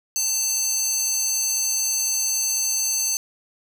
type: tone with high-pass filter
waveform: square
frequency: 893 Hz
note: A5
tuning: 25 cents sharp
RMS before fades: -23 dBFS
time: 0.16-3.17 s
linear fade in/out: 0 ms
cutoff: 6100 Hz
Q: 3.4
effects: none